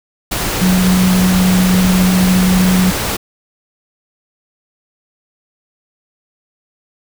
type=tone in noise; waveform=sine; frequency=184.3 Hz; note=F#3; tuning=7 cents flat; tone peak=-9 dBFS; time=0.61-2.91 s; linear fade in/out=10 ms; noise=pink; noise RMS=-18 dBFS; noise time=0.31-3.17 s; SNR=+6 dB; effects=none